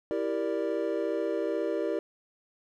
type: chord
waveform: triangle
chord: E half-diminished seventh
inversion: none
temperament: equal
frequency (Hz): 329.6 / 392 / 466.2 / 587.3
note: E4 / G4 / Bb4 / D5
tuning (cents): 0 / 0 / 0 / 0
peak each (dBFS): -31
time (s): 0.11-1.99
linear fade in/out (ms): 0
effects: none